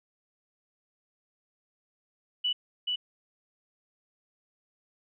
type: tone with echo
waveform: sine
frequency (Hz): 2960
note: F#7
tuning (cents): 0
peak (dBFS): -25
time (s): 2.44-2.53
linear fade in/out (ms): 10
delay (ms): 430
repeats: 1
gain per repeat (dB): -2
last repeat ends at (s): 2.96
effects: none